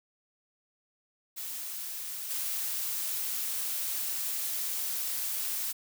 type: noise with level steps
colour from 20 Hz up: blue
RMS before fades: -38 / -33 dBFS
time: 1.36-5.73 s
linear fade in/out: 20 ms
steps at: 2.29 s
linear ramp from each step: 20 ms
effects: none